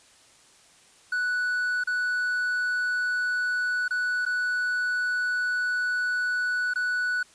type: tone with dropouts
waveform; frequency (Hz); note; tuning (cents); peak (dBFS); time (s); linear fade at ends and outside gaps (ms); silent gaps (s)
triangle; 1480; F#6; 0; -22; 1.12-7.23; 5; 1.838-1.872 / 3.881-3.907 / 4.253-4.262 / 6.737-6.757
effects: white hiss -56 dBFS RMS until 7.34 s + resampled to 22050 Hz